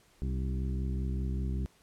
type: harmonic tone with a mistuned harmonic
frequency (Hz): 65.1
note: C2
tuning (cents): -8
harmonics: 1 / 2 / 3 / 4 / 5 / 6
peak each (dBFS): -31 / -37 / -39 / -46 / -48 / -49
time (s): 0.22-1.66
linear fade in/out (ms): 0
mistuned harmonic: 4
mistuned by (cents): +31
effects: pink hiss -64 dBFS RMS until 1.82 s + low-pass 12000 Hz 12 dB/octave